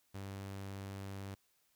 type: tone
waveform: sawtooth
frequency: 98 Hz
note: G2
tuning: in tune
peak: -39 dBFS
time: 0.14-1.35 s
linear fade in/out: 10 ms
effects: white hiss -75 dBFS RMS until 1.75 s